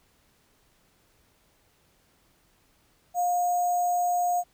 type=tone with sample-and-hold; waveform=sine; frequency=709 Hz; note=F5; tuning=26 cents sharp; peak=-22 dBFS; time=3.14-4.44 s; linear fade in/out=50 ms; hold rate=7350 Hz; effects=pink hiss -65 dBFS RMS until 4.53 s